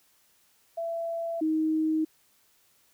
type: tone pair in turn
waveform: sine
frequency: 669 / 314.6 Hz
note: E5 / D#4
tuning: +25 / +19 cents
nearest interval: octave + minor second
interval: 1306 cents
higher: first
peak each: -29 / -23 dBFS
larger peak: second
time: 0.77-1.41 / 1.41-2.05 s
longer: neither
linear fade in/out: 10 ms
effects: white hiss -65 dBFS RMS until 2.93 s